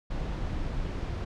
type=noise; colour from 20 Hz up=brown; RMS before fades=-32 dBFS; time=0.1-1.25 s; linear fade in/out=10 ms; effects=low-pass 5000 Hz 12 dB/octave